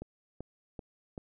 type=click train; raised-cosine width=2 ms; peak=-27 dBFS; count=4; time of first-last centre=0.02-1.178 s; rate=2.59 Hz; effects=none